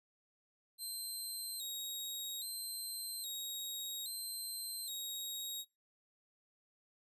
15% pulse tone with vibrato, 3951 Hz, B7, in tune, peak -34 dBFS, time 0.78-5.65 s, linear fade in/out 50 ms, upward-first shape square, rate 0.61 Hz, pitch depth 77 cents each way, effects noise-tail reverb RT60 0.2 s tail -17 dB re dry + resampled to 32000 Hz

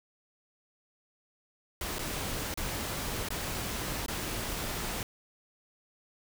pink noise with dropouts, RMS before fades -35 dBFS, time 1.81-5.03 s, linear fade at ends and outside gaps 2 ms, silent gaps 1.985-1.991 / 2.541-2.574 / 3.287-3.304 / 4.062-4.082 s, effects none

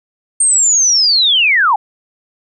sine linear sweep, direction down, 8730 to 772 Hz, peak -8 dBFS, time 0.4-1.76 s, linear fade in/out 5 ms, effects none

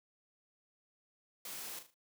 white noise with echo, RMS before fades -45 dBFS, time 1.45-1.79 s, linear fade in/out 2 ms, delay 38 ms, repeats 4, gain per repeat -8 dB, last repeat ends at 1.942 s, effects high-pass 150 Hz 12 dB/octave

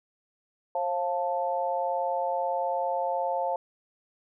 sine chord, F major, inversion second, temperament equal with one note detuned, 536.1 / 698.5 / 880 Hz, C5 / F5 / A5, +42 / 0 / 0 cents, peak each -30 dBFS, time 0.75-3.56 s, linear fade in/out 2 ms, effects none

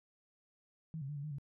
sine tone with pitch steps, 160 / 135.8 / 147.8 / 141.7 / 152.2 / 140.5 Hz, D#3 / C#3 / D3 / C#3 / D#3 / C#3, +49 / -35 / +11 / +38 / -38 / +24 cents, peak -39 dBFS, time 0.94-1.384 s, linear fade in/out 0 ms, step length 74 ms, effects none

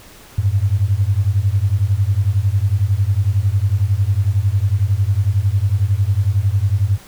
sine beating tone pair, 93.9 / 104.9 Hz, F#2 / G#2, +26 / +18 cents, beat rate 11 Hz, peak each -16 dBFS, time 0.38-6.98 s, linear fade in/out 5 ms, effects pink hiss -42 dBFS RMS until 7.07 s

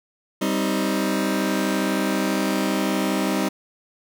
sawtooth chord, C minor, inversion second, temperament just, 196.22 / 261.6 / 314 Hz, G3 / C4 / Eb4, +2 / 0 / +16 cents, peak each -20 / -22 / -21 dBFS, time 0.41-3.49 s, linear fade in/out 10 ms, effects none

